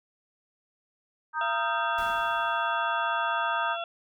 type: chord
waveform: sine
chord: Eb major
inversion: second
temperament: equal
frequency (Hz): 932.3 / 1244.5 / 1568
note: Bb5 / Eb6 / G6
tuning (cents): 0 / 0 / 0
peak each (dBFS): -30 / -31 / -31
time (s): 1.33-3.77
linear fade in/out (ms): 50
type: harmonic tone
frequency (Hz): 680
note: F5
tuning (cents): -46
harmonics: 1 / 2 / 4 / 5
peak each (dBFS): -33 / -36 / -39 / -40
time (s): 1.41-3.84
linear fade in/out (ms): 2
type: noise with exponential decay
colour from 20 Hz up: pink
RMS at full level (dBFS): -43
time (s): 1.98-3.13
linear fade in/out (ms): 2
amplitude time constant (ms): 250
effects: none

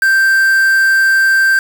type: tone with quantisation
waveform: triangle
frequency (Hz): 1568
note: G6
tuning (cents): 0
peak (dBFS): -6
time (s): 0.02-1.59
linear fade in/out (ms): 2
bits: 4
effects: none

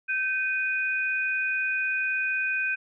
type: tone pair together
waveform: sine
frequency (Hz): 1548.6 / 2479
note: G6 / D#7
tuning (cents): -22 / -7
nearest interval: minor sixth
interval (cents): 815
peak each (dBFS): -27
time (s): 0.08-2.76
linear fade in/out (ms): 20
effects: none

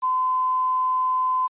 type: tone with quantisation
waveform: sine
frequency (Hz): 1023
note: C6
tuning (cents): -39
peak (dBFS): -19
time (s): 0.02-1.48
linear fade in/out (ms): 20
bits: 8
effects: resampled to 8000 Hz

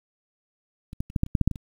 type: clicks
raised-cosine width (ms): 5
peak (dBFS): -25 / -15 / -28 / -10 / -9 / -27 / -8 / -7 / -6 / -18 / -26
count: 11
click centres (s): 0.931 / 1.005 / 1.101 / 1.162 / 1.234 / 1.264 / 1.352 / 1.413 / 1.476 / 1.513 / 1.558
effects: 8-bit

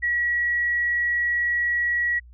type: tone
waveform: sine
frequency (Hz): 1922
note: B6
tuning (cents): -48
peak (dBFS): -20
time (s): 0.02-2.2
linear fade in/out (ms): 20
effects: added 60 Hz sine -44 dBFS peak until 2.33 s

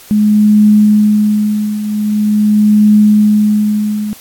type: tone with tremolo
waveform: sine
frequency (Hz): 210.8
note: G#3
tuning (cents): +26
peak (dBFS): -3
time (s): 0.11-4.13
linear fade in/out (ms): 0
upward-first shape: triangle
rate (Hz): 0.44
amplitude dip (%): 75
effects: white hiss -37 dBFS RMS until 4.2 s + AAC 64 kbps

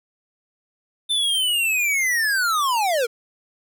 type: linear sweep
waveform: square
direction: down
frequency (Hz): 3576 to 443.3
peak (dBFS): -19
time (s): 1.09-3.07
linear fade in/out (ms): 20
effects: none

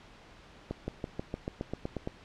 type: accelerating click train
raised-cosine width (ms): 2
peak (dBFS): -20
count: 11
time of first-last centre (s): 0.71-2.074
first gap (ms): 170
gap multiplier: 0.95
effects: pink hiss -54 dBFS RMS until 2.24 s + low-pass 4000 Hz 12 dB/octave

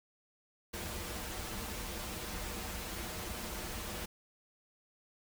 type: noise with comb filter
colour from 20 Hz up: pink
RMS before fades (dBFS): -41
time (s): 0.73-4.06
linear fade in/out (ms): 10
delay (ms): 7.3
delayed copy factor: -0.65
effects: none

